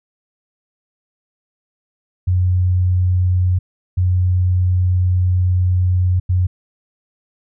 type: tone bursts at uneven times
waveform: sine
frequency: 90.9 Hz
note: F#2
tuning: 30 cents flat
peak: -12 dBFS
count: 3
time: 2.27-3.59 / 3.97-6.2 / 6.29-6.47 s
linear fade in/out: 10 ms
effects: none